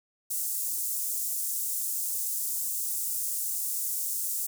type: high-pass noise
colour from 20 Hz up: pink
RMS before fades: -31 dBFS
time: 0.3-4.47 s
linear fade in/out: 10 ms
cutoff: 7700 Hz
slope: 24 dB/octave
effects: none